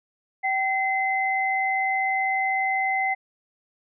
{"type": "tone pair together", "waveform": "sine", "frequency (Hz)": [769.4, 2054], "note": ["G5", "C7"], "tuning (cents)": [-33, -33], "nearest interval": "octave + perfect fourth", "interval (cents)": 1700, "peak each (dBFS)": -24, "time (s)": [0.43, 3.15], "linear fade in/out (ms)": 20, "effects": []}